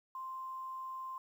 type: tone with quantisation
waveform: sine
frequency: 1046.5 Hz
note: C6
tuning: in tune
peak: -40 dBFS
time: 0.15-1.18 s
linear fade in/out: 2 ms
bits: 11
effects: none